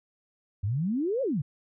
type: exponential two-way sweep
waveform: sine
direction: up then down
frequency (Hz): 91.4 to 569 to 125.2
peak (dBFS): -25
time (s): 0.63-1.42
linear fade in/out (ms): 10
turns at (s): 1.22
effects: none